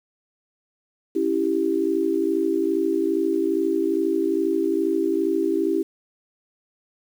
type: chord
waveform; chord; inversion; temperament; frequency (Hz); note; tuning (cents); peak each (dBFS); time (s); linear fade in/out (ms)
sine; C# diminished; none; equal; 277.2 / 329.6 / 392; C#4 / E4 / G4; 0 / 0 / 0; -27 / -22 / -23; 1.15-5.83; 10
effects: 8-bit